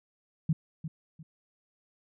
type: tone with echo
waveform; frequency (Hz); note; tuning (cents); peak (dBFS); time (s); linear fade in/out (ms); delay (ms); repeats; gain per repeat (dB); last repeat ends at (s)
sine; 158.9; D#3; +37; -22; 0.49-0.53; 5; 350; 2; -11; 1.23
effects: none